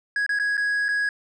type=tone with dropouts; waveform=triangle; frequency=1661.2 Hz; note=G#6; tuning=in tune; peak=-19 dBFS; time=0.16-1.09 s; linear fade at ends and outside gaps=2 ms; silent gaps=0.264-0.292 / 0.389-0.397 / 0.57-0.577 / 0.884-0.888 s; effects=resampled to 22050 Hz